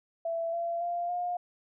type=tone with pitch steps; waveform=sine; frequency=666 / 680.4 / 695.1 / 710.1 Hz; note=E5 / F5 / F5 / F5; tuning=+18 / -45 / -8 / +29 cents; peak=-29 dBFS; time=0.25-1.37 s; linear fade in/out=5 ms; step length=280 ms; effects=none